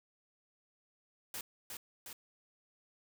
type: noise with echo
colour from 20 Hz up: white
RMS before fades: -42 dBFS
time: 1.34-1.41 s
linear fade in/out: 2 ms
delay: 360 ms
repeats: 2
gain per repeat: -3 dB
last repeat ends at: 2.13 s
effects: none